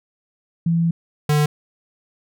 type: tone pair in turn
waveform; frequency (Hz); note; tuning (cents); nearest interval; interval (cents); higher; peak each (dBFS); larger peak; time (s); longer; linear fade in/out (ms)
sine / square; 167.4 / 149.14; E3 / D3; +27 / +27; major second; 200; first; -15; neither; 0.66-0.91 / 1.29-1.46; first; 5
effects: none